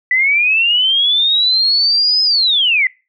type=linear two-way sweep; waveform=sine; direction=up then down; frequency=1967 to 5110 to 1967 Hz; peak=-10 dBFS; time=0.11-2.87 s; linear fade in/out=2 ms; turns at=2.23 s; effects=noise-tail reverb RT60 0.3 s tail -24 dB re dry